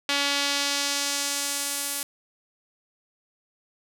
sawtooth tone with band-pass filter sweep, 283 Hz, C#4, 36 cents sharp, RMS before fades -27 dBFS, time 0.09-2.03 s, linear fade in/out 2 ms, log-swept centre 3500 to 11000 Hz, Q 1.1, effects none

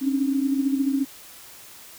sine tone cluster, 269.7 / 283.4 / 298.5 Hz, C#4 / C#4 / D4, -47 / +38 / +28 cents, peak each -21 / -29 / -29 dBFS, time 0.01-1.05 s, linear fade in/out 20 ms, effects white hiss -45 dBFS RMS until 1.98 s

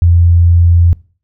sine tone, 85.7 Hz, F2, 32 cents flat, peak -4 dBFS, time 0.02-0.93 s, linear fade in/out 0 ms, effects noise-tail reverb RT60 0.4 s tail -22 dB re dry

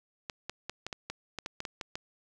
clicks, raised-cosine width 0.2 ms, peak -19 dBFS, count 12, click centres 0.298 / 0.496 / 0.696 / 0.866 / 0.928 / 1.1 / 1.387 / 1.461 / 1.604 / 1.652 / 1.812 / 1.955 s, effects none

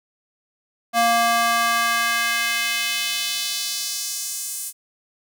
square tone with high-pass filter sweep, 233.1 Hz, A#3, in tune, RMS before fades -22 dBFS, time 0.93-4.73 s, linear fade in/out 50 ms, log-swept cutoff 660 to 9000 Hz, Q 1.5, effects none

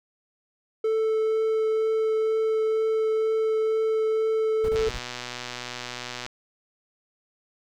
triangle tone with vibrato, 440 Hz, A4, in tune, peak -19 dBFS, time 0.84-4.89 s, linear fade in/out 5 ms, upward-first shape triangle, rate 2.1 Hz, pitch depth 8 cents each way
brown noise bursts, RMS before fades -33 dBFS, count 5, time 4.64-4.986 s, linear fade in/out 2 ms, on 46 ms, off 29 ms
click train, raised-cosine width 0.2 ms, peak -16 dBFS, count 186, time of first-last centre 4.76-6.264 s, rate 123 Hz
effects none

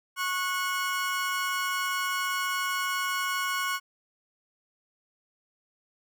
30% pulse tone pair together, 1098 / 1465.7 Hz, C#6 / F#6, -17 / -17 cents, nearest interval perfect fourth, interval 500 cents, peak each -27 / -28 dBFS, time 0.16-3.8 s, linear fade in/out 50 ms, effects none

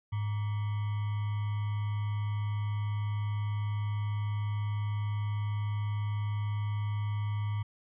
sine tone with sample-and-hold, 104.2 Hz, G#2, 6 cents sharp, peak -29 dBFS, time 0.12-7.63 s, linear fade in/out 10 ms, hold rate 1050 Hz, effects resampled to 8000 Hz

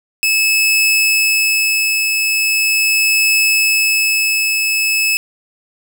sawtooth tone with tremolo, 2600 Hz, E7, 24 cents flat, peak -7 dBFS, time 0.23-5.17 s, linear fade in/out 0 ms, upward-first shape triangle, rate 0.4 Hz, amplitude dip 35%, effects none

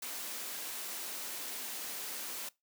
white high-pass noise, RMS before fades -41 dBFS, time 0.02-2.49 s, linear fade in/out 5 ms, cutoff 210 Hz, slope 24 dB/octave, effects noise-tail reverb RT60 0.2 s tail -21 dB re dry

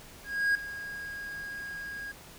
triangle tone with ADSR envelope, 1637 Hz, G#6, 25 cents flat, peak -20 dBFS, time 0.24-2.12 s, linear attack 310 ms, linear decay 3 ms, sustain -15 dB, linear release 9 ms, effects pink hiss -50 dBFS RMS until 2.38 s

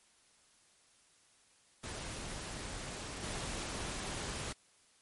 pink noise with level steps, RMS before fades -43 / -40 dBFS, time 1.83-4.53 s, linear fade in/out 10 ms, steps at 3.22 s, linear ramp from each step 20 ms, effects white hiss -67 dBFS RMS until 5.01 s + MP3 48 kbps

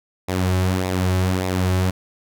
sawtooth tone with flanger, 92.5 Hz, F#2, in tune, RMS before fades -20 dBFS, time 0.28-1.91 s, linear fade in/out 10 ms, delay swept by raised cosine 0.65 to 4.25 ms, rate 1.7 Hz, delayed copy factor -0.55, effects none

